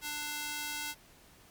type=tone with high-pass filter; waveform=square; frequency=296.3 Hz; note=D4; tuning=15 cents sharp; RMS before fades=-38 dBFS; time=0.01-0.95 s; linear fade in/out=50 ms; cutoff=1600 Hz; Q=0.52; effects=pink hiss -59 dBFS RMS until 1.5 s + MP3 96 kbps